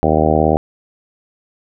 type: harmonic tone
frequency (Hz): 77.78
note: D#2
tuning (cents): 0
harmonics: 1 / 2 / 3 / 4 / 5 / 6 / 7 / 8 / 9 / 10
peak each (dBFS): -20 / -20 / -20 / -20 / -20 / -20 / -20 / -20 / -20 / -20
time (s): 0.03-0.57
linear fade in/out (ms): 0
effects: none